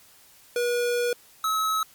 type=tone pair in turn; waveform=square; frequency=482.8 / 1288.9 Hz; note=B4 / E6; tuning=-39 / -39 cents; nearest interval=octave + perfect fourth; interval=1700 cents; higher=second; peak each=-23 dBFS; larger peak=neither; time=0.56-1.13 / 1.44-1.83 s; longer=first; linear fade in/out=2 ms; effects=white hiss -54 dBFS RMS until 1.94 s + MP3 96 kbps